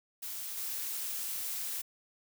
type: noise with level steps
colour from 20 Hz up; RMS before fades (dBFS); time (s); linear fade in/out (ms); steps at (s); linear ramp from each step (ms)
blue; -40 / -37; 0.22-1.82; 10; 0.57; 5
effects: none